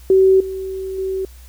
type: tone with level steps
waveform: sine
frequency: 381.1 Hz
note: G4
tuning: 49 cents flat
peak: -8 / -23 / -19 dBFS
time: 0.1-1.25 s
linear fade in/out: 2 ms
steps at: 0.4 / 0.98 s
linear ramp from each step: 5 ms
effects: added 62 Hz sine -38 dBFS peak until 1.48 s + white hiss -49 dBFS RMS until 1.48 s